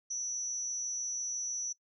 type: tone with amplitude modulation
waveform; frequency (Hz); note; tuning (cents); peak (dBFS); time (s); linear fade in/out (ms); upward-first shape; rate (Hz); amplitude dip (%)
sine; 5910; F#8; -3; -30; 0.1-1.73; 10; sine; 246; 75
effects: noise-tail reverb RT60 0.1 s tail -18 dB re dry